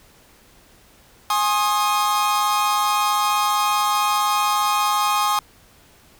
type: chord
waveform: 45% pulse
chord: Ab major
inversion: none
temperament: equal with one note detuned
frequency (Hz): 830.6 / 1069.1 / 1244.5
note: Ab5 / C6 / Eb6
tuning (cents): 0 / +37 / 0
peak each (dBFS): -22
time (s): 1.3-5.39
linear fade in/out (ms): 2
effects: pink hiss -52 dBFS RMS until 6.19 s